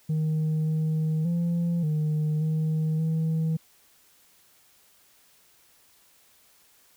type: tone with pitch steps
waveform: sine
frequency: 156.2 / 157.1 / 170.9 / 153.3 / 157.1 / 160.3 Hz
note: D#3 / D#3 / F3 / D#3 / D#3 / E3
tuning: +7 / +17 / -37 / -25 / +17 / -48 cents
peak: -20 dBFS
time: 0.09-3.57 s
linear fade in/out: 10 ms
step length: 580 ms
effects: tanh soft clip ceiling -22 dBFS + white hiss -60 dBFS RMS until 6.96 s